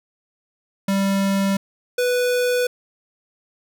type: tone pair in turn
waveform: square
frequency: 196 / 493.9 Hz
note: G3 / B4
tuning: 0 / 0 cents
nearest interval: octave + major third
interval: 1600 cents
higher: second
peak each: -18 dBFS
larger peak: neither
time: 0.88-1.57 / 1.98-2.67 s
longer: neither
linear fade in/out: 5 ms
effects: none